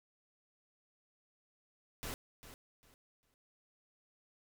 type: noise with echo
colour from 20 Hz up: pink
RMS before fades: -42 dBFS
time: 2.03-2.14 s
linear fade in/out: 0 ms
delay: 400 ms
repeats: 3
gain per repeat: -12 dB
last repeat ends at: 3.34 s
effects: none